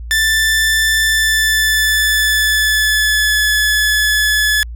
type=tone with pitch glide; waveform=sawtooth; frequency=1767 to 1714.7 Hz; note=A6 to A6; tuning=+7 to -45 cents; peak=-8 dBFS; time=0.11-4.63 s; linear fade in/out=0 ms; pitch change=-52 cents; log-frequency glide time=1.05-3.41 s; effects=added 58 Hz sine -25 dBFS peak until 4.75 s